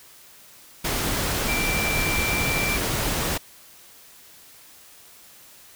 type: tone in noise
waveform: sine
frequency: 2349 Hz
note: D7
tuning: in tune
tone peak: -25 dBFS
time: 1.48-2.77 s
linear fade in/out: 10 ms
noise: pink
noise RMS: -25 dBFS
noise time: 0.84-3.38 s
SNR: -3 dB
effects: white hiss -49 dBFS RMS until 5.75 s